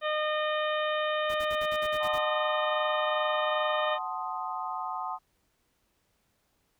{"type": "harmonic tone", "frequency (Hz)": 611, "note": "D#5", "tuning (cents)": -32, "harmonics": [1, 2, 3, 4, 5, 6], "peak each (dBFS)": [-29, -32, -35, -41, -39, -41], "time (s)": [0.01, 3.99], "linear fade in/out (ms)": 50}
{"type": "noise bursts", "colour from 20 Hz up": "pink", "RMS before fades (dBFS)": -44, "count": 9, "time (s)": [1.29, 2.187], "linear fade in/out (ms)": 10, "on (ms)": 57, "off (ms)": 48}
{"type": "chord", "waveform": "sine", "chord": "F# diminished seventh", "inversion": "none", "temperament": "equal", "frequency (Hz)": [740, 880, 1046.5, 1244.5], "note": ["F#5", "A5", "C6", "Eb6"], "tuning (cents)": [0, 0, 0, 0], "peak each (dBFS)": -37, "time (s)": [1.99, 5.19], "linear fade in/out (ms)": 50}
{"effects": ["pink hiss -73 dBFS RMS until 6.79 s"]}